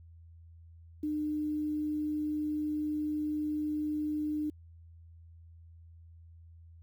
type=tone with quantisation; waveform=sine; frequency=302 Hz; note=D4; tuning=48 cents sharp; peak=-30 dBFS; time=1.03-4.5 s; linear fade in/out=5 ms; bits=10; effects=added 83 Hz sine -51 dBFS peak until 6.82 s